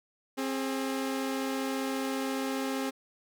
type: tone pair together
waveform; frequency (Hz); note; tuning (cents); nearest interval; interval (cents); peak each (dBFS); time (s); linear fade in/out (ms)
sawtooth; 266.2 / 416.7; C4 / G#4; +30 / +6; minor sixth; 776; -27 / -33; 0.37-2.91; 20
effects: none